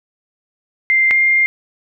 sine tone pair in turn, 2093 / 2111 Hz, C7 / C7, 0 / +15 cents, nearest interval unison, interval 15 cents, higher second, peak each -10 dBFS, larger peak neither, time 0.9-1.11 / 1.11-1.46 s, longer second, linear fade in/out 0 ms, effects none

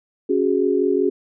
sine chord, C# suspended fourth, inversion none, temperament equal, 277.2 / 370 / 415.3 Hz, C#4 / F#4 / G#4, 0 / 0 / 0 cents, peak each -22 / -19 / -20 dBFS, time 0.29-1.1 s, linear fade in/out 10 ms, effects none

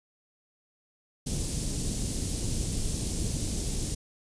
pink band-stop noise, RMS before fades -30 dBFS, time 1.26-3.95 s, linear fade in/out 10 ms, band 280 to 6300 Hz, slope 12 dB/octave, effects resampled to 22050 Hz

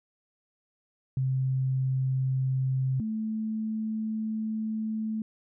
sine tone pair in turn, 131.4 / 218.7 Hz, C3 / A3, +8 / -10 cents, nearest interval major sixth, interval 882 cents, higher second, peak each -24 / -28 dBFS, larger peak first, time 1.17-3 / 3-5.22 s, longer second, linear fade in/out 2 ms, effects none

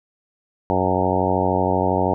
harmonic tone with a mistuned harmonic, 92.8 Hz, F#2, 6 cents sharp, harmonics 1 / 2 / 3 / 4 / 5 / 6 / 7 / 8 / 9 / 10, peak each -26 / -26 / -26 / -26 / -26 / -26 / -26 / -26 / -26 / -26 dBFS, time 0.7-2.14 s, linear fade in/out 0 ms, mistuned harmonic 10, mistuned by -22 cents, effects none

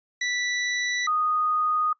sawtooth / sine tone pair in turn, 1967 / 1239.1 Hz, B6 / D#6, -7 / -8 cents, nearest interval minor sixth, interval 801 cents, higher first, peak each -21 dBFS, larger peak neither, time 0.21-1.07 / 1.07-1.93 s, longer neither, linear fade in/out 5 ms, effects noise-tail reverb RT60 0.1 s tail -20 dB re dry + resampled to 16000 Hz

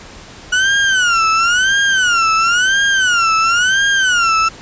35% pulse tone with vibrato, 1455 Hz, F#6, 29 cents flat, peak -9 dBFS, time 0.52-4.49 s, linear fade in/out 10 ms, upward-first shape sine, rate 0.97 Hz, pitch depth 180 cents each way, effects pink hiss -36 dBFS RMS until 4.61 s + resampled to 16000 Hz

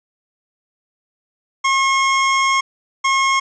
25% pulse tone pair in turn, 1081 / 1081 Hz, C#6 / C#6, -44 / -44 cents, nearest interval unison, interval 0 cents, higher neither, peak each -10 dBFS, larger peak neither, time 1.64-2.61 / 3.04-3.4 s, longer first, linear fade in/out 10 ms, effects resampled to 16000 Hz + 8-bit

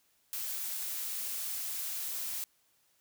blue noise, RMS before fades -37 dBFS, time 0.33-2.44 s, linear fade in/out 0 ms, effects white hiss -71 dBFS RMS until 3 s

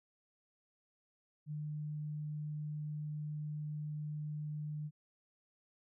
sine tone, 150.6 Hz, D3, 44 cents sharp, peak -38 dBFS, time 1.46-4.91 s, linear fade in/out 50 ms, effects none

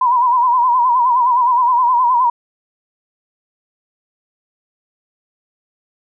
sine tone with vibrato, 985 Hz, B5, 5 cents flat, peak -10 dBFS, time 0.01-2.3 s, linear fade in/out 5 ms, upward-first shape sine, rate 9.6 Hz, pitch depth 82 cents each way, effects none

